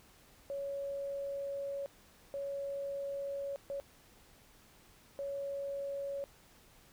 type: tone bursts at uneven times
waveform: sine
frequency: 558 Hz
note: C#5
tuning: 11 cents sharp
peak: -36 dBFS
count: 4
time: 0.5-1.86 / 2.34-3.56 / 3.7-3.8 / 5.19-6.24 s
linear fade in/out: 0 ms
effects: pink hiss -62 dBFS RMS until 6.92 s